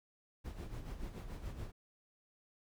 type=noise with tremolo; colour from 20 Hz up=brown; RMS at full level=-42 dBFS; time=0.44-1.72 s; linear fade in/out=20 ms; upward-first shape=sine; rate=7 Hz; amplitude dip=60%; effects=none